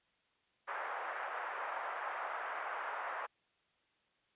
white band-pass noise, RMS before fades -41 dBFS, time 0.67-3.27 s, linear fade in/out 20 ms, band 600 to 1600 Hz, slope 24 dB/octave, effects white hiss -75 dBFS RMS until 4.35 s + resampled to 8000 Hz

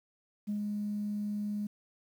sine tone with ADSR envelope, 207.5 Hz, G#3, 1 cent flat, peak -29 dBFS, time 0.47-1.67 s, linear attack 24 ms, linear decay 100 ms, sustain -2 dB, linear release 6 ms, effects tanh soft clip ceiling -27 dBFS + 10-bit

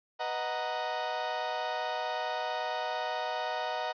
35% pulse chord, B major seventh, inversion none, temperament equal, 493.9 / 622.3 / 740 / 932.3 Hz, B4 / D#5 / F#5 / A#5, 0 / 0 / 0 / 0 cents, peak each -40 / -35 / -34 / -35 dBFS, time 0.19-3.93 s, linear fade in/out 20 ms, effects resampled to 11025 Hz

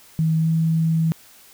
sine tone with pitch glide, 160 to 162.14 Hz, D#3 to E3, +49 to -28 cents, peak -16 dBFS, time 0.19-1.12 s, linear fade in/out 0 ms, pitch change +23 cents, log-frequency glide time 0.39-0.48 s, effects white hiss -49 dBFS RMS until 1.53 s

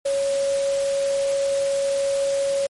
sine tone in noise, 554.4 Hz, C#5, in tune, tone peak -19 dBFS, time 0.05-2.67 s, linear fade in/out 10 ms, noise white, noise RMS -33 dBFS, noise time 0.05-2.67 s, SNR +11 dB, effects low-pass 11000 Hz 12 dB/octave + MP3 48 kbps

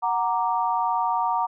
sine chord, Gb augmented, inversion none, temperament equal, 740 / 932.3 / 1174.7 Hz, Gb5 / Bb5 / D6, 0 / 0 / 0 cents, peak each -26 / -23 / -28 dBFS, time 0.02-1.47 s, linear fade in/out 20 ms, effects none

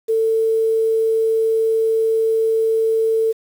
sine tone with quantisation, 446.6 Hz, A4, 26 cents sharp, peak -14 dBFS, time 0.08-3.33 s, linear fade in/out 20 ms, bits 7, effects none

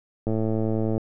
click train, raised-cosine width 2 ms, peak -13 dBFS, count 79, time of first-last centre 0.27-0.979 s, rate 110 Hz, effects none

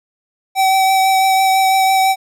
square tone with vibrato, 766 Hz, G5, 40 cents flat, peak -11 dBFS, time 0.55-2.16 s, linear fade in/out 50 ms, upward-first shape triangle, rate 6 Hz, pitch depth 15 cents each way, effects none

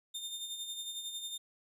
sawtooth tone with tremolo, 3628 Hz, A#7, 48 cents flat, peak -34 dBFS, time 0.14-1.38 s, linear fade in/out 10 ms, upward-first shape sine, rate 11 Hz, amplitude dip 50%, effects resampled to 32000 Hz

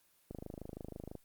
click train, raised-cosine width 2 ms, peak -30 dBFS, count 23, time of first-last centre 0.31-1.153 s, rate 26.1 Hz, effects white hiss -70 dBFS RMS until 1.24 s + Opus 24 kbps

